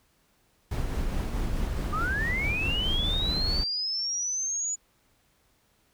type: noise with tremolo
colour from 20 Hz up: brown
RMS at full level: -28 dBFS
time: 0.71-3.64 s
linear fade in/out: 5 ms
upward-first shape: sine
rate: 4.7 Hz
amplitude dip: 25%
type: linear sweep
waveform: sine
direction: up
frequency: 1174.7 to 6940 Hz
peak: -27 dBFS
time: 1.92-4.76 s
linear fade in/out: 20 ms
effects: pink hiss -67 dBFS RMS until 5.93 s